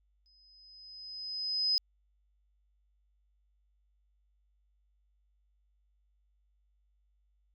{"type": "tone with exponential growth", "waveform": "sine", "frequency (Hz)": 5040, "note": "D#8", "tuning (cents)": 21, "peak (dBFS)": -24, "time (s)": [0.26, 1.78], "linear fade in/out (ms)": 0, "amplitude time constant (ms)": 330, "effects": ["added 50 Hz sine -69 dBFS peak until 7.54 s"]}